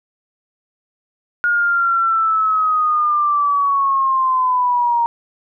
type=linear sweep; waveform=sine; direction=down; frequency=1434 to 932.3 Hz; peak=-13 dBFS; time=1.44-5.06 s; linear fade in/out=0 ms; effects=none